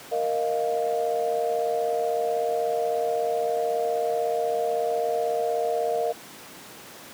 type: chord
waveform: sine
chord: Bb suspended fourth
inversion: none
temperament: equal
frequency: 466.2 / 622.3 / 698.5 Hz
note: Bb4 / Eb5 / F5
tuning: 0 / 0 / 0 cents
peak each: -26 / -28 / -27 dBFS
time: 0.11-6.13 s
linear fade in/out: 20 ms
effects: pink hiss -43 dBFS RMS until 7.13 s + high-pass 200 Hz 12 dB/octave